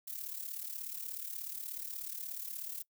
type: noise with amplitude modulation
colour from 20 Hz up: violet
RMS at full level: -39 dBFS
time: 0.07-2.83 s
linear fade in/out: 10 ms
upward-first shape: sine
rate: 36.6 Hz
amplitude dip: 70%
effects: noise-tail reverb RT60 0.1 s tail -22 dB re dry